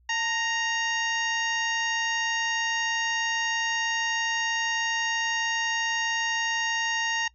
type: harmonic tone with a mistuned harmonic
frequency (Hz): 932.3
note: A#5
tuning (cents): 0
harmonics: 1 / 2 / 3 / 4 / 5 / 6 / 7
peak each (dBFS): -31 / -28 / -31 / -39 / -43 / -38 / -38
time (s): 0.09-7.28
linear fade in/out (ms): 5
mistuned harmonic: 1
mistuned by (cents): -58
effects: noise-tail reverb RT60 0.1 s tail -22 dB re dry + added 60 Hz sine -58 dBFS peak until 7.34 s